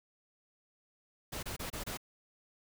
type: noise bursts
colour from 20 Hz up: pink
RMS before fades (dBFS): -40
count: 5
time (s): 1.32-1.974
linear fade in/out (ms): 10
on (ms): 110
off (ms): 26
effects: none